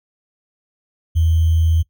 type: tone with sample-and-hold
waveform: sine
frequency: 81.6 Hz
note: E2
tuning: 17 cents flat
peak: -12 dBFS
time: 1.15-1.83 s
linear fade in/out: 20 ms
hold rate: 3150 Hz
effects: noise-tail reverb RT60 0.1 s tail -20 dB re dry